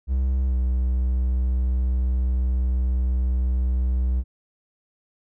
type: tone with pitch glide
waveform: triangle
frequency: 65.1 to 62.88 Hz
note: C2 to B1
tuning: -8 to +32 cents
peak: -17 dBFS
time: 0.07-4.24 s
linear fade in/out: 50 ms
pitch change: -60 cents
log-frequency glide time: 0.47-0.54 s
effects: none